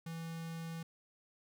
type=tone with notch filter; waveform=square; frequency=164.81 Hz; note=E3; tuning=in tune; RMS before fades=-43 dBFS; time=0.06-0.83 s; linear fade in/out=5 ms; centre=590 Hz; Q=1.7; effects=none